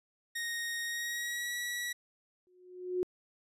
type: tone with pitch glide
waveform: sawtooth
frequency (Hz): 1864.7 to 1933.8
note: A#6 to B6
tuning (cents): 0 to -37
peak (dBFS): -31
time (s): 0.35-1.93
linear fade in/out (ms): 10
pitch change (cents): +63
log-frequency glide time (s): 0.84-1.55
type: tone with exponential growth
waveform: sine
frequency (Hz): 363.3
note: F#4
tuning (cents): -32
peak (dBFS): -26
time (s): 2.47-3.03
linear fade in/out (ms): 0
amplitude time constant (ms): 120
effects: resampled to 32000 Hz